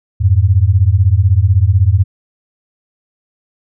sine beating tone pair, 87.31 / 103.31 Hz, F2 / G#2, 0 / -9 cents, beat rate 16 Hz, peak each -10 dBFS, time 0.2-2.04 s, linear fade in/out 20 ms, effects none

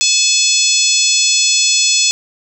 harmonic tone, 860 Hz, A5, 40 cents flat, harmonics 3 / 4 / 5 / 6 / 7 / 8 / 9, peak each -18 / -18 / -18 / -18 / -18 / -18 / -18 dBFS, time 0.01-2.11 s, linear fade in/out 0 ms, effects none

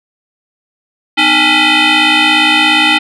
sine tone with frequency modulation, 251.4 Hz, B3, 31 cents sharp, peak -4 dBFS, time 1.17-2.99 s, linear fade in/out 20 ms, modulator 560 Hz, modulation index 5.9, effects tanh soft clip ceiling -5 dBFS

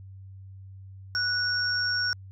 sine tone pair together, 1474 / 5519 Hz, F#6 / F8, -7 / -21 cents, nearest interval octave + major seventh, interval 2286 cents, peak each -27 dBFS, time 1.15-2.13 s, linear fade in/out 0 ms, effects added 96 Hz sine -42 dBFS peak until 2.31 s

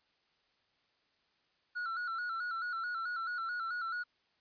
triangle tone with vibrato, 1396.9 Hz, F6, in tune, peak -33 dBFS, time 1.75-4.04 s, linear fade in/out 20 ms, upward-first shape square, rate 4.6 Hz, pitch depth 67 cents each way, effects white hiss -74 dBFS RMS until 4.4 s + resampled to 11025 Hz

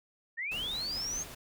sine linear sweep, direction up, 1776 to 6540 Hz, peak -33 dBFS, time 0.37-1.24 s, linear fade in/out 20 ms
pink noise with tremolo, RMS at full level -44 dBFS, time 0.51-1.35 s, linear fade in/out 10 ms, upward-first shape triangle, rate 4.8 Hz, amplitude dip 25%
effects none

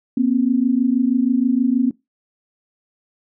sine tone pair together, 240.2 / 266.5 Hz, B3 / C4, -48 / +32 cents, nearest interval major second, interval 180 cents, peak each -17 / -17 dBFS, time 0.17-1.91 s, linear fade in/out 5 ms, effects noise-tail reverb RT60 0.2 s tail -22 dB re dry

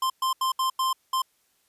square tone bursts at uneven times, 1046.5 Hz, C6, in tune, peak -23 dBFS, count 6, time 0.02-0.1 / 0.22-0.33 / 0.41-0.52 / 0.59-0.7 / 0.79-0.93 / 1.13-1.22 s, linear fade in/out 5 ms, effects white hiss -68 dBFS RMS until 1.68 s + resampled to 32000 Hz

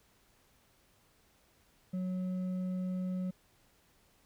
sine tone with hard clipping, 183.9 Hz, F#3, 10 cents flat, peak -34 dBFS, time 1.93-3.31 s, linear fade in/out 10 ms, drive 4 dB, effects pink hiss -68 dBFS RMS until 4.25 s

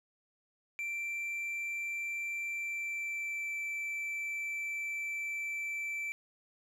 triangle tone with pitch glide, 2349 to 2329 Hz, D7 to D7, 0 to -15 cents, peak -33 dBFS, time 0.79-6.12 s, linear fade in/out 0 ms, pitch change -15 cents, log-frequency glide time 2.47-3.57 s, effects none

